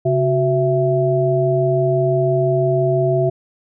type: tone cluster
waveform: sine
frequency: 136 / 370.7 / 662 Hz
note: C#3 / F#4 / E5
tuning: -33 / +3 / +7 cents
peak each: -18 dBFS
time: 0.05-3.3 s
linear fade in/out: 10 ms
effects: none